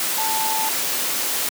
sine tone in noise, 880 Hz, A5, in tune, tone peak -23 dBFS, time 0.18-0.69 s, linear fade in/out 2 ms, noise white, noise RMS -23 dBFS, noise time 0-1.49 s, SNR -3 dB, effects high-pass 200 Hz 12 dB/octave

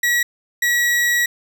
40% pulse tone pair in turn, 1922 / 1922 Hz, B6 / B6, -48 / -48 cents, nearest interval unison, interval 0 cents, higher neither, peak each -14 dBFS, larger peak neither, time 0.03-0.23 / 0.62-1.26 s, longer second, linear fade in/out 5 ms, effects none

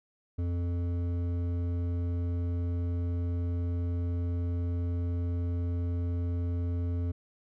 triangle tone with hard clipping, 87 Hz, F2, 6 cents flat, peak -30 dBFS, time 0.38-7.12 s, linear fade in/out 10 ms, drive 14 dB, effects none

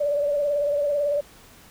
sine tone with vibrato, 579 Hz, D5, 25 cents flat, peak -20 dBFS, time 0-1.21 s, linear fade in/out 10 ms, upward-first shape triangle, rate 18 Hz, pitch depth 53 cents each way, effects pink hiss -50 dBFS RMS until 1.7 s

